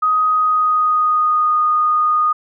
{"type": "tone with pitch glide", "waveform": "sine", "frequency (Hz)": [1254, 1231.7], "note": ["D#6", "D#6"], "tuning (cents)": [13, -18], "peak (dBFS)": -12, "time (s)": [0.02, 2.33], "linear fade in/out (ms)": 10, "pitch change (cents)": -31, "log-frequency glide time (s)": [0.26, 1.59], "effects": []}